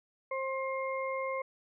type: harmonic tone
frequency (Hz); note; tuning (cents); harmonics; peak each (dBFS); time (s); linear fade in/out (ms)
531; C5; +25; 1 / 2 / 4; -34 / -37 / -40; 0.31-1.42; 5
effects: none